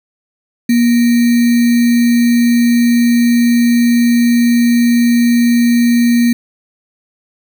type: tone with sample-and-hold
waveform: sine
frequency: 238 Hz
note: A#3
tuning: 36 cents sharp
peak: -7 dBFS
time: 0.69-6.33 s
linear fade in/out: 5 ms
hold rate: 2100 Hz
effects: none